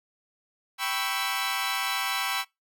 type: chord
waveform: 15% pulse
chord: C# half-diminished seventh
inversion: second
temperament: equal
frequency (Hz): 784 / 987.8 / 1108.7 / 1318.5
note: G5 / B5 / C#6 / E6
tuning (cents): 0 / 0 / 0 / 0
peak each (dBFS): -26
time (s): 0.78-2.45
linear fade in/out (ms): 50
effects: noise-tail reverb RT60 0.2 s tail -23 dB re dry